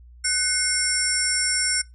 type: tone cluster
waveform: sine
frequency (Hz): 1503 / 2145 / 5470 / 7560 / 9140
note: F#6 / C7 / F8 / A#8 / D9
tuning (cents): +27 / +42 / -37 / +23 / -48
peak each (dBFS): -29 / -29 / -25 / -28 / -26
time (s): 0.24-1.82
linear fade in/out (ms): 10
effects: noise-tail reverb RT60 0.2 s tail -21 dB re dry + added 60 Hz sine -44 dBFS peak until 1.94 s